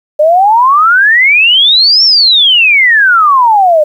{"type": "exponential two-way sweep", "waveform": "sine", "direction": "up then down", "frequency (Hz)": [587.3, 5530, 587.3], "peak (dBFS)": -3, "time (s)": [0.19, 3.84], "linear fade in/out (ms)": 10, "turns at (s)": 2.04, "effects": ["7-bit"]}